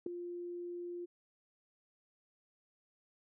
sine tone with ADSR envelope, 350 Hz, F4, 4 cents sharp, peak -29 dBFS, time 0.06-1.06 s, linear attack 5 ms, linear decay 3 ms, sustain -11 dB, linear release 17 ms, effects none

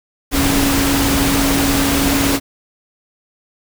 sine tone in noise, 277.2 Hz, C#4, in tune, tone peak -16 dBFS, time 0.31-2.4 s, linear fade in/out 50 ms, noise pink, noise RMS -17 dBFS, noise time 0.31-2.4 s, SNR -2 dB, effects none

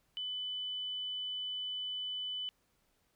sine tone, 3000 Hz, F#7, 23 cents sharp, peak -36 dBFS, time 0.17-2.49 s, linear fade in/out 0 ms, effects pink hiss -75 dBFS RMS until 3.15 s

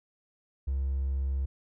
triangle tone with hard clipping, 67.5 Hz, C#2, 45 cents flat, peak -27 dBFS, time 0.67-1.46 s, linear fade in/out 10 ms, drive 3 dB, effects none

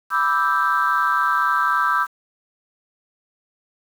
sine chord, E minor seventh, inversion second, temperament equal, 987.8 / 1174.7 / 1318.5 / 1568 Hz, B5 / D6 / E6 / G6, 0 / 0 / 0 / 0 cents, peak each -23 / -21 / -20 / -21 dBFS, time 0.1-2.07 s, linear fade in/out 50 ms, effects tanh soft clip ceiling -9 dBFS + 7-bit

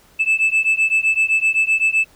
sine beating tone pair, 2622 / 2629.8 Hz, E7 / E7, -10 / -5 cents, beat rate 7.8 Hz, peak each -15 dBFS, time 0.19-2.05 s, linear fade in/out 20 ms, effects tanh soft clip ceiling -11 dBFS + pink hiss -52 dBFS RMS until 2.15 s

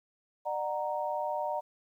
sine chord, D augmented, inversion none, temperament equal with one note detuned, 600.4 / 740 / 932.3 Hz, D5 / F#5 / A#5, +38 / 0 / 0 cents, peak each -34 / -36 / -34 dBFS, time 0.45-1.61 s, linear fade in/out 20 ms, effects 11-bit

